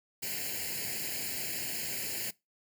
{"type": "noise with comb filter", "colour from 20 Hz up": "white", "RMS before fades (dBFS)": -36, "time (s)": [0.22, 2.31], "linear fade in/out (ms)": 10, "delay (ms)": 0.42, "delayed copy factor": 1, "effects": ["noise-tail reverb RT60 0.2 s tail -21 dB re dry", "high-pass 80 Hz 12 dB/octave"]}